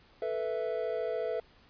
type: chord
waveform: triangle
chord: A suspended second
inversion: none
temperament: equal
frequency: 440 / 493.9 / 659.3 Hz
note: A4 / B4 / E5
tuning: 0 / 0 / 0 cents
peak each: -33 dBFS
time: 0.22-1.4 s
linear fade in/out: 2 ms
effects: pink hiss -61 dBFS RMS until 1.69 s + resampled to 11025 Hz